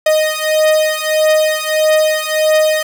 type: beating tone pair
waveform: 45% pulse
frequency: 620 / 621.6 Hz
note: D#5 / D#5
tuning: -6 / -2 cents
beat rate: 1.6 Hz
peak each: -14 dBFS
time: 0.06-2.83 s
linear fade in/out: 5 ms
effects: none